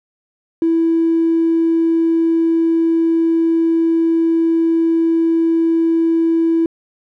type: tone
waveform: triangle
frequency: 329.6 Hz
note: E4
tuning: in tune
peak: -8 dBFS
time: 0.62-6.66 s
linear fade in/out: 2 ms
effects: tanh soft clip ceiling -9 dBFS